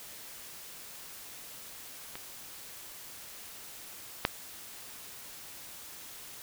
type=clicks; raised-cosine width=0.3 ms; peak=-24 / -8 dBFS; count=2; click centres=2.155 / 4.251 s; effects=white hiss -47 dBFS RMS until 6.42 s